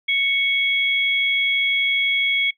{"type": "tone pair together", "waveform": "sine", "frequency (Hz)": [2217, 3324], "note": ["C#7", "G#7"], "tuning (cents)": [0, 1], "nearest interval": "perfect fifth", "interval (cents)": 701, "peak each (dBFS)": [-18, -22], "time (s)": [0.08, 2.51], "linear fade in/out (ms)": 10, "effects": ["noise-tail reverb RT60 0.1 s tail -20 dB re dry"]}